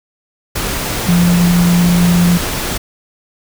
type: tone in noise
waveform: sine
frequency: 174.61 Hz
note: F3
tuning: in tune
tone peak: -8 dBFS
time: 1.08-2.38 s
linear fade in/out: 10 ms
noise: pink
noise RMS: -19 dBFS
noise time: 0.55-2.78 s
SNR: +8 dB
effects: none